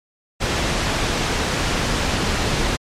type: noise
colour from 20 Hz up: pink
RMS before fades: -20 dBFS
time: 0.4-2.77 s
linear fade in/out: 20 ms
effects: low-pass 6000 Hz 12 dB/octave + MP3 64 kbps